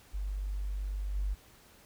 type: tone with level steps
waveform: sine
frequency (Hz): 49.02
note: G1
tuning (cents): +1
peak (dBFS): -32 / -29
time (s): 0.13-1.35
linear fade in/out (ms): 20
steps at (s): 1.14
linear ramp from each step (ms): 20
effects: pink hiss -59 dBFS RMS until 1.85 s